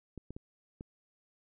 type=clicks; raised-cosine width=3 ms; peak=-30 dBFS; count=4; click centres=0.177 / 0.306 / 0.365 / 0.809 s; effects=none